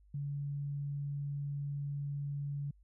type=tone; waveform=sine; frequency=142.6 Hz; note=C#3; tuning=49 cents sharp; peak=-35 dBFS; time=0.14-2.71 s; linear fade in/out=5 ms; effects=added 50 Hz sine -60 dBFS peak until 2.83 s